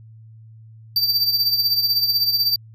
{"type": "tone with tremolo", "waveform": "square", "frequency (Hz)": 4655, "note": "D8", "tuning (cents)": -16, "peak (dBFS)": -14, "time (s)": [0.96, 2.56], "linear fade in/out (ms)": 2, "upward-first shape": "triangle", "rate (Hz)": 16, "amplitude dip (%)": 70, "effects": ["added 111 Hz sine -41 dBFS peak until 2.74 s"]}